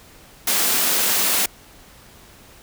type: high-pass noise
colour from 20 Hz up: white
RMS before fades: -19 dBFS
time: 0.47-1.46 s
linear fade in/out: 5 ms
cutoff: 170 Hz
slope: 96 dB/octave
effects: pink hiss -47 dBFS RMS until 2.62 s